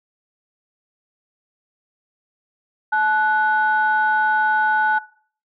sine tone pair together, 861.8 / 1480 Hz, A5 / F#6, -36 / 0 cents, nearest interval major sixth, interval 936 cents, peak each -18 dBFS, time 2.92-4.99 s, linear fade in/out 10 ms, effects noise-tail reverb RT60 0.5 s tail -20 dB re dry + tanh soft clip ceiling -8 dBFS

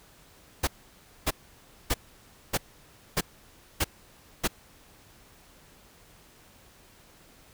pink noise bursts, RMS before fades -25 dBFS, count 7, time 0.63-4.478 s, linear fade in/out 10 ms, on 44 ms, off 590 ms, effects pink hiss -56 dBFS RMS until 7.53 s

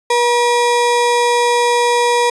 square ring-modulated tone, 720 Hz, F#5, 47 cents flat, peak -9 dBFS, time 0.1-2.3 s, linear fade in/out 5 ms, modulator 238 Hz, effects resampled to 24000 Hz

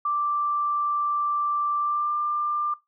sine tone with pitch glide, 1174.7 to 1191.1 Hz, D6 to D6, 0 to +24 cents, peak -22 dBFS, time 0.05-2.74 s, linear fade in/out 5 ms, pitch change +24 cents, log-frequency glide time 1.78-2.14 s, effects noise-tail reverb RT60 0.2 s tail -22 dB re dry

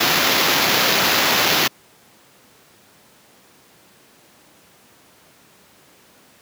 blue noise with sample-and-hold, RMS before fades -17 dBFS, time 0-1.68 s, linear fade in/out 10 ms, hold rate 8820 Hz, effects pink hiss -51 dBFS RMS until 6.41 s + high-pass 150 Hz 12 dB/octave

